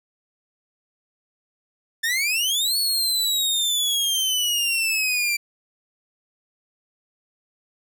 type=exponential two-way sweep; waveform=sawtooth; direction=up then down; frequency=1767 to 4435 to 2343 Hz; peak=-17 dBFS; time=2.03-5.37 s; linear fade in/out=10 ms; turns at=2.77 s; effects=none